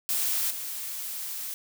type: noise with level steps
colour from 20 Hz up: blue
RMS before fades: -27 / -35 dBFS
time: 0.09-1.54 s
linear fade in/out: 0 ms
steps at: 0.5 s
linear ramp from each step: 10 ms
effects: none